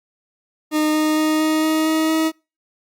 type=tone with pitch steps; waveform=40% pulse; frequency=306.6 / 308.6 / 310.5 / 312.5 / 314.5 / 316.5 / 318.5 Hz; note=D#4 / D#4 / D#4 / D#4 / D#4 / D#4 / D#4; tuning=-25 / -14 / -3 / +8 / +19 / +30 / +41 cents; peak=-15 dBFS; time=0.71-2.32 s; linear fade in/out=50 ms; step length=230 ms; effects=noise-tail reverb RT60 0.3 s tail -26 dB re dry + Opus 48 kbps